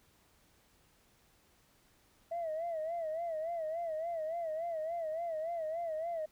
sine tone with vibrato, 654 Hz, E5, 14 cents flat, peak -33 dBFS, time 2.31-6.26 s, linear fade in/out 10 ms, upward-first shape sine, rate 3.5 Hz, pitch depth 97 cents each way, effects tanh soft clip ceiling -31 dBFS + pink hiss -68 dBFS RMS until 6.31 s

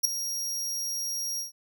sawtooth tone with ADSR envelope, 5630 Hz, F8, 13 cents sharp, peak -13 dBFS, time 0.03-1.52 s, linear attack 20 ms, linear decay 4 ms, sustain -14 dB, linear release 130 ms, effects none

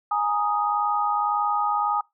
sine chord, Ab suspended second, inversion none, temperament equal, 830.6 / 932.3 / 1244.5 Hz, Ab5 / Bb5 / Eb6, 0 / 0 / 0 cents, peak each -24 / -29 / -24 dBFS, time 0.11-2.01 s, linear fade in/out 5 ms, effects noise-tail reverb RT60 0.2 s tail -24 dB re dry

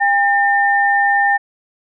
sine tone pair together, 804 / 1804.9 Hz, G5 / A6, +44 / +44 cents, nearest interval octave + major second, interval 1400 cents, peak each -14 dBFS, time 0-1.38 s, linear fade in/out 20 ms, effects none

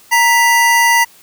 square tone pair together, 932.3 / 1975.5 Hz, A#5 / B6, 0 / 0 cents, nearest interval octave + minor second, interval 1300 cents, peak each -12 dBFS, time 0.11-1.05 s, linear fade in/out 20 ms, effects white hiss -45 dBFS RMS until 1.22 s

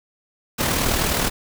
pink noise with amplitude modulation, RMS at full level -19 dBFS, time 0.58-1.3 s, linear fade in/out 20 ms, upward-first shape sine, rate 39.3 Hz, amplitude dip 45%, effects none

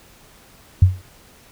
sine tone with exponential decay, 92.5 Hz, F#2, in tune, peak -4 dBFS, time 0.82-1.02 s, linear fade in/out 5 ms, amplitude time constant 43 ms, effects pink hiss -49 dBFS RMS until 1.51 s

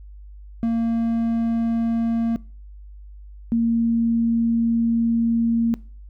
triangle / sine tone pair in turn, 229.8 / 230.8 Hz, A#3 / A#3, -25 / -17 cents, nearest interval unison, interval 8 cents, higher second, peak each -16 dBFS, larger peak neither, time 0.63-2.36 / 3.52-5.74 s, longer second, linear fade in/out 0 ms, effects noise-tail reverb RT60 0.4 s tail -22 dB re dry + added 50 Hz sine -38 dBFS peak until 6.09 s

